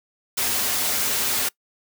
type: noise with comb filter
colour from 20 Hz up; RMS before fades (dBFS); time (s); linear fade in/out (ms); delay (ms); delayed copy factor
white; -23; 0.37-1.49; 10; 6; -0.6
effects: noise-tail reverb RT60 0.1 s tail -23 dB re dry + high-pass 100 Hz 12 dB/octave